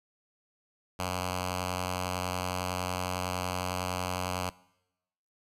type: tone with notch filter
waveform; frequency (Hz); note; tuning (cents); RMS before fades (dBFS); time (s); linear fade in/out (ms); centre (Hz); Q
5% pulse; 90.9; F#2; -30; -33; 0.99-4.5; 5; 350; 1
effects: noise-tail reverb RT60 0.9 s tail -22 dB re dry + resampled to 32000 Hz